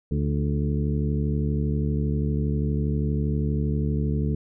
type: harmonic tone with a mistuned harmonic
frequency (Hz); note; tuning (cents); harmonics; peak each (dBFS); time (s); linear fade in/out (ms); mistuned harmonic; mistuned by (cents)
72.5; D2; -22; 1 / 2 / 3 / 4 / 5 / 6; -26 / -25 / -29 / -34 / -39 / -35; 0.11-4.35; 5; 4; +47
effects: none